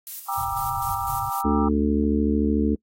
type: noise with tremolo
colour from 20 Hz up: violet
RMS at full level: -33 dBFS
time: 0.07-1.41 s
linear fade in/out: 0 ms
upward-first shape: square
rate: 4 Hz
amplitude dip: 50%
type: chord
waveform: sine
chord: E half-diminished seventh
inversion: first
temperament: just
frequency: 791.1 / 949.3 / 1186.7 / 1318.5 Hz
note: G5 / Bb5 / D6 / E6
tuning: +16 / +31 / +18 / 0 cents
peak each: -29 / -30 / -29 / -33 dBFS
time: 0.28-1.69 s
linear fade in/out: 10 ms
type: low-pass noise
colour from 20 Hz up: white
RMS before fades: -37 dBFS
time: 0.37-1.3 s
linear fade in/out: 5 ms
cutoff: 140 Hz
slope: 96 dB/octave
type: harmonic tone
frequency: 73.5 Hz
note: D2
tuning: 2 cents sharp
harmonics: 1 / 3 / 4 / 5 / 6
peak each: -26 / -22 / -23 / -30 / -28 dBFS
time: 1.44-2.76 s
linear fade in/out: 20 ms
effects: noise-tail reverb RT60 0.1 s tail -25 dB re dry + AAC 48 kbps